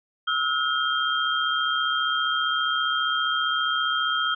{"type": "tone cluster", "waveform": "sine", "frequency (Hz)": [1297, 1432, 3191], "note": ["E6", "F6", "G7"], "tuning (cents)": [-28, 43, 30], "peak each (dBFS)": -26, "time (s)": [0.27, 4.35], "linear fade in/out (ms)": 10, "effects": []}